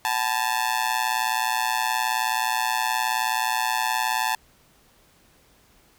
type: tone with amplitude modulation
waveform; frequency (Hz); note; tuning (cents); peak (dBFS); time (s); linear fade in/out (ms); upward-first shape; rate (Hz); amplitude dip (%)
sawtooth; 876; A5; -8; -14; 0.05-4.35; 0; sine; 119; 100
effects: pink hiss -58 dBFS RMS until 5.98 s